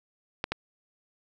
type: clicks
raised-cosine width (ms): 0.3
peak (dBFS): -12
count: 2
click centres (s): 0.441 / 0.52
effects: none